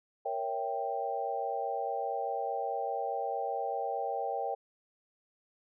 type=chord; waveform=sine; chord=A# diminished seventh; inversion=none; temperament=equal; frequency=466.2 / 554.4 / 659.3 / 784 Hz; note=A#4 / C#5 / E5 / G5; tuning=0 / 0 / 0 / 0 cents; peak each=-38 / -38 / -39 / -34 dBFS; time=0.25-4.55 s; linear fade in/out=10 ms; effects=none